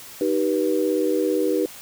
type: chord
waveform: sine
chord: Eb augmented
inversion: none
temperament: just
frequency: 311.1 / 388.9 / 486.1 Hz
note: Eb4 / G4 / B4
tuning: 0 / -14 / -28 cents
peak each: -23 dBFS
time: 0.21-1.66 s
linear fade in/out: 2 ms
effects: white hiss -41 dBFS RMS until 1.81 s